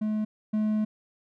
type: tone pair in turn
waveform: triangle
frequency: 214.3 / 214.3 Hz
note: A3 / A3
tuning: -45 / -45 cents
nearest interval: unison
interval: 0 cents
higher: neither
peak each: -23 / -21 dBFS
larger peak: second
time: 0.01-0.25 / 0.53-0.85 s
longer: second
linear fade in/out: 10 ms
effects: none